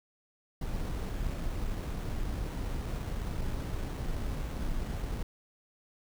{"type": "noise with sample-and-hold", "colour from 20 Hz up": "brown", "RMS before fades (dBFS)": -34, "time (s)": [0.61, 5.23], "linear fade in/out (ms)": 5, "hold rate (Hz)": 4900, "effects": []}